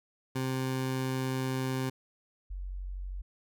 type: tone pair in turn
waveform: 20% pulse / sine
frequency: 130.81 / 46.25 Hz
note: C3 / F#1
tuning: 0 / 0 cents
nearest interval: octave + tritone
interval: 1800 cents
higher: first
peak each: -25 / -35 dBFS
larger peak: first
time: 0.35-1.9 / 2.5-3.22 s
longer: first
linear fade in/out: 10 ms
effects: none